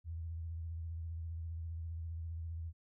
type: tone with vibrato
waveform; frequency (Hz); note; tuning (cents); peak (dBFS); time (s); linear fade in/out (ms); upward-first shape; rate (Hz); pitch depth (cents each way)
sine; 82.41; E2; 0; -39; 0.04-2.73; 50; sine; 15; 53
effects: none